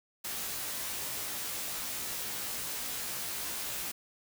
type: noise with comb filter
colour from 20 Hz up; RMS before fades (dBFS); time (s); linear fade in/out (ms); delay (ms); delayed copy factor
white; -37; 0.24-3.92; 10; 17; +0.9
effects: none